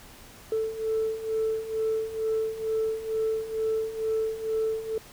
sine beating tone pair, 440 / 442.2 Hz, A4 / A4, 0 / +9 cents, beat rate 2.2 Hz, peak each -30 / -26 dBFS, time 0.52-4.98 s, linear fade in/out 2 ms, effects tanh soft clip ceiling -20 dBFS + pink hiss -49 dBFS RMS until 5.12 s

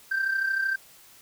sine tone with amplitude modulation, 1568 Hz, G6, in tune, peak -19 dBFS, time 0.11-0.76 s, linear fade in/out 10 ms, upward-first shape sine, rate 33 Hz, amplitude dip 65%, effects tanh soft clip ceiling -20 dBFS + white hiss -53 dBFS RMS until 1.21 s

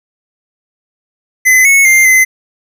square tone with pitch steps, 2031 / 2201 / 2100 / 2049 Hz, B6 / C#7 / C7 / C7, +48 / -13 / +6 / -37 cents, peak -5 dBFS, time 1.45-2.25 s, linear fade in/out 20 ms, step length 200 ms, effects none

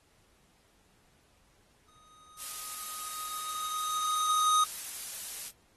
square tone with exponential growth, 1248 Hz, D#6, 5 cents sharp, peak -22 dBFS, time 1.88-4.64 s, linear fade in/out 5 ms, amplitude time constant 600 ms
blue noise, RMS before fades -38 dBFS, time 2.37-5.52 s, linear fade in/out 50 ms
effects pink hiss -67 dBFS RMS until 5.76 s + AAC 32 kbps

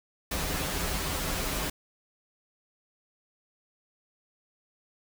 pink noise with comb filter, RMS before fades -31 dBFS, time 0.31-1.7 s, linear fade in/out 5 ms, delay 8.7 ms, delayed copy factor -0.8, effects none

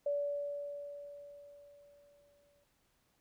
sine tone with exponential decay, 575 Hz, D5, 37 cents flat, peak -30 dBFS, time 0.06-2.64 s, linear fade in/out 5 ms, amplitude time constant 560 ms, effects pink hiss -75 dBFS RMS until 3.2 s

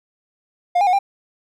triangle tone with pitch steps, 709 / 809 / 728 / 794 Hz, F5 / G#5 / F#5 / G5, +26 / -46 / -28 / +22 cents, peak -11 dBFS, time 0.75-0.99 s, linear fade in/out 10 ms, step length 60 ms, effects none

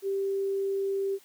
sine tone, 392 Hz, G4, in tune, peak -26 dBFS, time 0.02-1.19 s, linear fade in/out 50 ms, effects white hiss -58 dBFS RMS until 1.24 s + high-pass 150 Hz 12 dB/octave

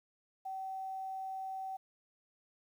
sine tone with quantisation, 765 Hz, G5, 42 cents flat, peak -38 dBFS, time 0.45-1.77 s, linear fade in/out 10 ms, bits 11, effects none

